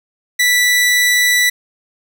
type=tone; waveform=sawtooth; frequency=1969 Hz; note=B6; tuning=6 cents flat; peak=-7 dBFS; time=0.39-1.5 s; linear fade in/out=10 ms; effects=none